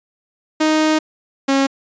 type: tone pair in turn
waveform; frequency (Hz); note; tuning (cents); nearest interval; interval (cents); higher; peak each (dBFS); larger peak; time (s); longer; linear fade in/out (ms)
sawtooth; 311.1 / 272.5; D#4 / C#4; 0 / -29; major second; 229; first; -9; neither; 0.6-0.99 / 1.48-1.67; first; 10
effects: resampled to 16000 Hz